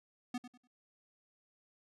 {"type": "tone with echo", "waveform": "square", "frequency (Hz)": 246.9, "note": "B3", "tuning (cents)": 0, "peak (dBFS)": -36, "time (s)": [0.34, 0.38], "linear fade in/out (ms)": 5, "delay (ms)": 98, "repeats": 3, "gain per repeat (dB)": -12, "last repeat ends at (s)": 0.674, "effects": ["low-pass 9000 Hz 12 dB/octave"]}